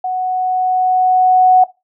sine tone with level ramp, 740 Hz, F#5, in tune, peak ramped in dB -16 to -4 dBFS, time 0.04-1.64 s, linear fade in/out 5 ms, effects noise-tail reverb RT60 0.2 s tail -17 dB re dry

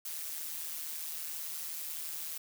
blue noise with amplitude modulation, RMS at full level -37 dBFS, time 0.05-2.38 s, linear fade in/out 5 ms, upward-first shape sine, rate 158 Hz, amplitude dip 65%, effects none

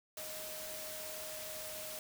sine tone in noise, 623 Hz, D#5, 2 cents sharp, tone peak -48 dBFS, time 0.17-1.99 s, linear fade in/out 2 ms, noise white, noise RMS -45 dBFS, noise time 0.17-1.99 s, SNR -6 dB, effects none

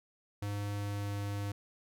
square tone with pitch glide, 102.1 to 101.39 Hz, G#2 to G#2, -29 to -41 cents, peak -35 dBFS, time 0.42-1.52 s, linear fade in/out 5 ms, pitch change -12 cents, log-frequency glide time 0.71-1.19 s, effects none

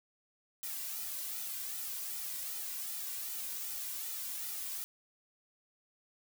blue noise with flanger, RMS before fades -40 dBFS, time 0.63-4.84 s, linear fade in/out 0 ms, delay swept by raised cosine 1.8 to 2.34 ms, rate 2.6 Hz, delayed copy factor -0.65, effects none

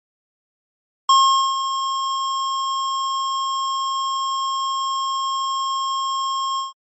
square tone with ADSR envelope, 1075 Hz, C6, 47 cents sharp, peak -10 dBFS, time 1.09-6.73 s, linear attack 4 ms, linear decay 450 ms, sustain -11 dB, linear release 140 ms, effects MP3 32 kbps

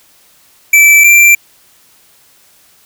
square tone pair in turn, 2321 / 2357 Hz, D7 / D7, -21 / +6 cents, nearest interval unison, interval 27 cents, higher second, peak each -3 dBFS, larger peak neither, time 0.73-1.04 / 1.04-1.35 s, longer neither, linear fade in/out 5 ms, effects white hiss -47 dBFS RMS until 2.85 s

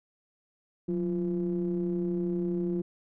triangle ring-modulated tone, 82.6 Hz, E2, 4 cents sharp, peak -22 dBFS, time 0.88-2.82 s, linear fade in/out 10 ms, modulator 264 Hz, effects none

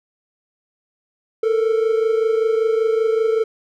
triangle tone pair together, 442.2 / 467.4 Hz, A4 / A#4, +9 / +5 cents, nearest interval minor second, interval 96 cents, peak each -14 / -20 dBFS, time 1.43-3.44 s, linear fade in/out 5 ms, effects none

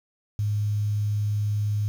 sine tone, 104.3 Hz, G#2, 8 cents sharp, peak -22 dBFS, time 0.39-1.88 s, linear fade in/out 0 ms, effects 8-bit

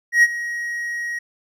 triangle tone with ADSR envelope, 1893 Hz, A#6, 26 cents sharp, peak -6 dBFS, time 0.12-1.19 s, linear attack 110 ms, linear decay 38 ms, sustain -16 dB, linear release 7 ms, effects none

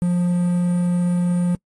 triangle tone with quantisation, 176.5 Hz, F3, 19 cents sharp, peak -14 dBFS, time 0.02-1.55 s, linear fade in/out 0 ms, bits 7, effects noise-tail reverb RT60 0.1 s tail -25 dB re dry + AAC 32 kbps

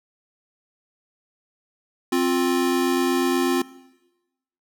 square tone pair together, 263.4 / 351.6 Hz, C4 / F4, +12 / +12 cents, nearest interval perfect fourth, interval 500 cents, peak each -22 dBFS, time 2.12-3.62 s, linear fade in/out 5 ms, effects noise-tail reverb RT60 1.0 s tail -19 dB re dry

